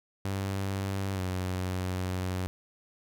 sawtooth tone with pitch glide, 97.4 to 92.2 Hz, G2 to F#2, -11 to -6 cents, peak -26 dBFS, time 0.25-2.47 s, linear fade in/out 0 ms, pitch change -95 cents, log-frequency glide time 1.14-1.21 s, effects none

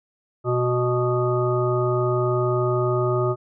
harmonic tone, 123.47 Hz, B2, in tune, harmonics 1 / 3 / 5 / 7 / 9 / 10, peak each -23 / -22 / -27 / -35 / -37 / -28 dBFS, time 0.44-3.36 s, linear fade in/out 50 ms, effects none

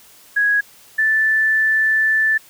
sine tone pair in turn, 1661.2 / 1758.3 Hz, G#6 / A6, 0 / -2 cents, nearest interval minor second, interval 98 cents, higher second, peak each -13 dBFS, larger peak neither, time 0.36-0.61 / 0.98-2.38 s, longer second, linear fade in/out 10 ms, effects white hiss -47 dBFS RMS until 2.49 s

